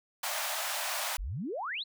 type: high-pass noise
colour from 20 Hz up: pink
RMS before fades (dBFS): -34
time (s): 0.23-1.17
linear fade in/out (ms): 5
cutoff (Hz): 580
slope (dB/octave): 96
type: exponential sweep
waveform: sine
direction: up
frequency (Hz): 35.64 to 4377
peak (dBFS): -33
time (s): 1.18-1.84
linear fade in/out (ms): 20
effects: none